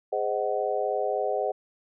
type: chord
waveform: sine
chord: Ab dominant seventh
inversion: none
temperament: just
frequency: 415.3 / 519.1 / 623 / 747.5 Hz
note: Ab4 / C5 / Eb5 / Gb5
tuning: 0 / -14 / +2 / +17 cents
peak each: -30 dBFS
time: 0.12-1.52 s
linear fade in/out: 10 ms
effects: none